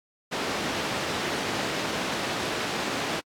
pink band-pass noise, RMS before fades -30 dBFS, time 0.31-3.21 s, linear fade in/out 20 ms, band 200 to 4900 Hz, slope 12 dB/octave, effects AAC 64 kbps

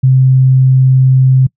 sine tone, 130.81 Hz, C3, in tune, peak -4 dBFS, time 0.03-1.47 s, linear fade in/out 10 ms, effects noise-tail reverb RT60 0.1 s tail -24 dB re dry

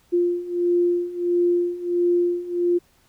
sine beating tone pair, 349.2 / 350.7 Hz, F4 / F4, 0 / +7 cents, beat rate 1.5 Hz, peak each -23 / -20 dBFS, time 0.12-2.79 s, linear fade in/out 20 ms, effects pink hiss -60 dBFS RMS until 3.08 s

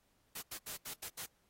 white noise bursts at uneven times, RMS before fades -44 dBFS, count 6, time 0.35-0.42 / 0.51-0.58 / 0.66-0.77 / 0.85-0.94 / 1.02-1.09 / 1.17-1.26 s, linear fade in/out 10 ms, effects pink hiss -75 dBFS RMS until 1.49 s + AAC 48 kbps

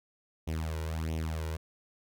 sawtooth tone with flanger, 80 Hz, D#2, 49 cents sharp, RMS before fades -34 dBFS, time 0.47-1.57 s, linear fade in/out 10 ms, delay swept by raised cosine 0.32 to 2.12 ms, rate 1.5 Hz, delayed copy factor +0.75, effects none

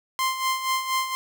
sawtooth tone with tremolo, 1046.5 Hz, C6, in tune, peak -17 dBFS, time 0.19-1.15 s, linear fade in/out 0 ms, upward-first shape sine, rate 4.2 Hz, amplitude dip 65%, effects none

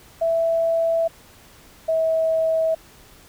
sine tone pair in turn, 661 / 645.9 Hz, E5 / E5, +5 / -35 cents, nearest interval unison, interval 40 cents, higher first, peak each -17 dBFS, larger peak neither, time 0.21-1.08 / 1.88-2.75 s, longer neither, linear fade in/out 10 ms, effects pink hiss -49 dBFS RMS until 3.28 s

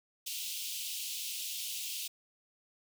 pink high-pass noise, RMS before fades -39 dBFS, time 0.26-2.08 s, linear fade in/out 10 ms, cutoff 2700 Hz, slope 48 dB/octave, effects none

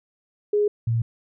sine tone pair in turn, 415.3 / 115.23 Hz, G#4 / A#2, 0 / -20 cents, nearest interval octave + minor seventh, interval 2220 cents, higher first, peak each -17 / -19 dBFS, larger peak first, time 0.53-0.68 / 0.87-1.02 s, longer neither, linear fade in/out 5 ms, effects none

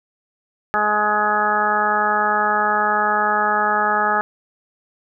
harmonic tone, 210.2 Hz, G#3, 21 cents sharp, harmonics 1 / 2 / 3 / 4 / 5 / 6 / 7 / 8, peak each -31 / -28 / -27 / -20 / -32 / -20 / -27 / -23 dBFS, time 0.74-4.21 s, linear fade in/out 0 ms, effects none

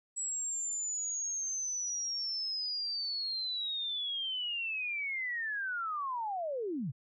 sine linear sweep, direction down, 7810 to 110 Hz, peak -33 dBFS, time 0.16-6.92 s, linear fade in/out 20 ms, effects none

